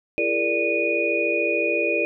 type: tone cluster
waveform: sine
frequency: 337.8 / 412.2 / 465.5 / 586 / 2466 Hz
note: E4 / G#4 / A#4 / D5 / D#7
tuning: +42 / -13 / -2 / -4 / -16 cents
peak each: -27 / -29 / -27 / -26 / -23 dBFS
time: 0.18-2.05 s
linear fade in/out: 0 ms
effects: none